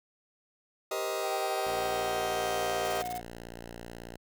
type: chord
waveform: sawtooth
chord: C minor seventh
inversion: second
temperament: just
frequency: 392.4 / 470.9 / 523.3 / 627.9 Hz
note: G4 / Bb4 / C5 / Eb5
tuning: +2 / +18 / 0 / +16 cents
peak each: -32 / -34 / -35 / -30 dBFS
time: 0.91-3.02 s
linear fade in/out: 5 ms
type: tone with pitch glide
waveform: triangle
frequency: 775 to 723.1 Hz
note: G5 to F#5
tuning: -20 to -40 cents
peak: -32 dBFS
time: 1.22-3.22 s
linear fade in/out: 50 ms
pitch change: -120 cents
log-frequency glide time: 1.42-2.74 s
type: tone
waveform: 5% pulse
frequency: 58.27 Hz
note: A#1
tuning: in tune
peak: -31 dBFS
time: 1.65-4.17 s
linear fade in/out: 10 ms
type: noise bursts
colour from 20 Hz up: white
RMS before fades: -44 dBFS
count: 7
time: 2.85-3.179 s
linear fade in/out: 2 ms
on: 29 ms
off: 21 ms
effects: none